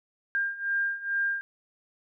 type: beating tone pair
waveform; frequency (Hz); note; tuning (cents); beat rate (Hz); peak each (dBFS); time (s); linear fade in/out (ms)
sine; 1600 / 1602.3; G6 / G6; +35 / +37; 2.3; -31 / -28; 0.35-1.41; 0
effects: none